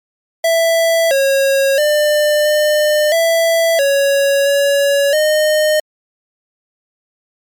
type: tone with pitch steps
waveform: square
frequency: 662 / 546 / 598 / 603 / 663 / 557 / 563 / 613 Hz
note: E5 / C#5 / D5 / D5 / E5 / C#5 / C#5 / D#5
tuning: +7 / -26 / +31 / +46 / +10 / +8 / +27 / -26 cents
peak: -11 dBFS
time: 0.44-5.8 s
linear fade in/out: 5 ms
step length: 670 ms
effects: MP3 96 kbps